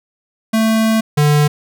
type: tone pair in turn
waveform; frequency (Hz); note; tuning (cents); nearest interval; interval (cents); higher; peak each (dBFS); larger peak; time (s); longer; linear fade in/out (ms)
square; 221.8 / 148.03; A3 / D3; +14 / +14; perfect fifth; 700; first; -12 / -10; second; 0.53-1.01 / 1.17-1.48; first; 10
effects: none